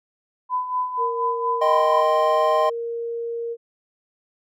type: tone with tremolo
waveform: sine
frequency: 1004 Hz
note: B5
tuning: 28 cents sharp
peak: -19 dBFS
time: 0.49-2.04 s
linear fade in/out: 50 ms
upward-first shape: sine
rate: 4.2 Hz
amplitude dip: 65%
type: tone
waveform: sine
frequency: 466.2 Hz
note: A#4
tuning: in tune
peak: -25 dBFS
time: 0.97-3.57 s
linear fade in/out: 50 ms
type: chord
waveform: triangle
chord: C minor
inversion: first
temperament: equal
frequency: 622.3 / 784 / 1046.5 Hz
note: Eb5 / G5 / C6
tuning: 0 / 0 / 0 cents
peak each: -17 / -23 / -19 dBFS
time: 1.61-2.7 s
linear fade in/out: 10 ms
effects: none